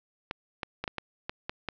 clicks, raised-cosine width 0.3 ms, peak -16 dBFS, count 8, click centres 0.311 / 0.632 / 0.84 / 0.878 / 0.983 / 1.295 / 1.495 / 1.687 s, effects low-pass 5000 Hz 12 dB/octave

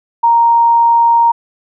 sine tone, 932.3 Hz, A#5, in tune, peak -6 dBFS, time 0.23-1.32 s, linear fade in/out 10 ms, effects none

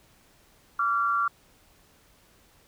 sine tone pair together, 1155.6 / 1378 Hz, D6 / F6, -28 / -24 cents, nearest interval minor third, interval 304 cents, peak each -25 dBFS, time 0.79-1.28 s, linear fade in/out 5 ms, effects pink hiss -60 dBFS RMS until 2.67 s

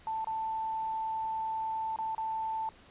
sine tone with dropouts, 885 Hz, A5, 10 cents sharp, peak -31 dBFS, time 0.07-2.69 s, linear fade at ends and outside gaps 1 ms, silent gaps 0.245-0.271 / 1.961-1.987 / 2.149-2.18 s, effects pink hiss -57 dBFS RMS until 2.9 s + resampled to 8000 Hz

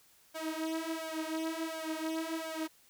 sawtooth tone with flanger, 320.9 Hz, E4, 46 cents flat, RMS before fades -37 dBFS, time 0.34-2.68 s, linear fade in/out 20 ms, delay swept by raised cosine 1.3 to 6.6 ms, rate 1.4 Hz, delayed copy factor +0.95, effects white hiss -64 dBFS RMS until 2.89 s

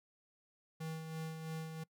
square tone with tremolo, 160 Hz, D#3, 49 cents sharp, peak -40 dBFS, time 0.8-1.84 s, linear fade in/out 10 ms, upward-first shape sine, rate 3 Hz, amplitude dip 45%, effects noise-tail reverb RT60 0.1 s tail -23 dB re dry

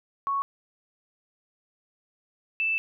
sine tone pair in turn, 1108.7 / 2643 Hz, C#6 / E7, 0 / +4 cents, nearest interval octave + minor third, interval 1504 cents, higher second, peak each -24 / -23 dBFS, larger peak second, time 0.27-0.42 / 2.6-2.78 s, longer second, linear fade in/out 0 ms, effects none

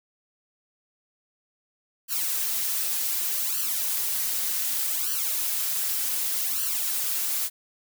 blue noise with flanger, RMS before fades -27 dBFS, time 2.08-7.5 s, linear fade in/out 50 ms, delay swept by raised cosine 0.67 to 6.17 ms, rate 0.66 Hz, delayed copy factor +0.95, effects none

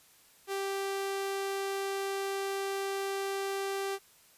sawtooth tone, 392 Hz, G4, in tune, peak -28 dBFS, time 0.47-3.99 s, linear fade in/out 50 ms, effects white hiss -61 dBFS RMS until 4.37 s + resampled to 32000 Hz

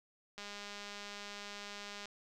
click train, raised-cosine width 0.2 ms, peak -29 dBFS, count 343, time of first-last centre 0.38-2.056 s, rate 204 Hz, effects none

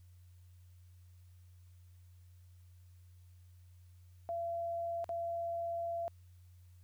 sine tone with dropouts, 679 Hz, F5, 49 cents flat, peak -35 dBFS, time 4.29-6.08 s, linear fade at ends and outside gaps 0 ms, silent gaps 5.043-5.092 s, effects added 89 Hz sine -56 dBFS peak until 6.83 s + white hiss -75 dBFS RMS until 6.83 s

